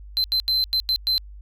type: tone bursts at uneven times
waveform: triangle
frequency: 4083 Hz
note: C8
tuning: 43 cents flat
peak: -17 dBFS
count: 6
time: 0.17-0.24 / 0.32-0.4 / 0.48-0.64 / 0.73-0.8 / 0.89-0.96 / 1.07-1.18 s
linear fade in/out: 0 ms
effects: added 50 Hz sine -38 dBFS peak until 1.41 s